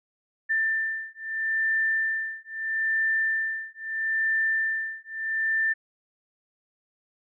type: beating tone pair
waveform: sine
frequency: 1782 / 1782.77 Hz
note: A6 / A6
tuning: +22 / +22 cents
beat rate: 0.77 Hz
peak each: -27 dBFS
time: 0.49-5.74 s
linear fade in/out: 20 ms
effects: none